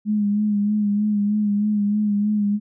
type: tone with vibrato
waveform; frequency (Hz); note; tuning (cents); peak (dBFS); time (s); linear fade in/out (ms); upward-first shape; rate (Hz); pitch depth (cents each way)
sine; 207.7; G#3; 0; -17; 0.05-2.6; 50; sine; 3.2; 37
effects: none